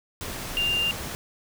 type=tone in noise; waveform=sine; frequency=2794 Hz; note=F7; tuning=in tune; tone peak=-22 dBFS; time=0.57-0.91 s; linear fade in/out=0 ms; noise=pink; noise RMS=-34 dBFS; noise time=0.21-1.15 s; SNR=+9 dB; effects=none